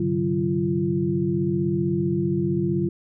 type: tone cluster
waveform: sine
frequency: 99.3 / 131.2 / 146.7 / 187.5 / 343.1 Hz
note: G2 / C3 / D3 / F#3 / F4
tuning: +23 / +5 / -2 / +23 / -31 cents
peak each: -33 / -33 / -26 / -25 / -24 dBFS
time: 0-2.89 s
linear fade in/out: 5 ms
effects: none